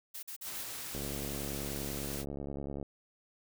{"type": "noise bursts", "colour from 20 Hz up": "blue", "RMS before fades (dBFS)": -43, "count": 4, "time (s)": [0.14, 0.635], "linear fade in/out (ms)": 10, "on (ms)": 90, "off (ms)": 45}
{"type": "noise", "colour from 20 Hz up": "white", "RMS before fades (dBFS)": -42, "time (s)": [0.43, 2.25], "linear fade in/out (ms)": 50}
{"type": "click train", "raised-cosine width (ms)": 2, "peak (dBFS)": -27, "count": 133, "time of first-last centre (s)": [0.95, 2.828], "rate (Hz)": 70.3}
{"effects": []}